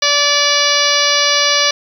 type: harmonic tone with a mistuned harmonic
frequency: 579 Hz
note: D5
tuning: 25 cents flat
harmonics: 1 / 2 / 3 / 4 / 5 / 6 / 7 / 8 / 9 / 10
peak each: -20 / -20 / -20 / -20 / -20 / -20 / -20 / -20 / -20 / -20 dBFS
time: 0.02-1.71 s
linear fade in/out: 5 ms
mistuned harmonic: 9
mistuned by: -50 cents
effects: 7-bit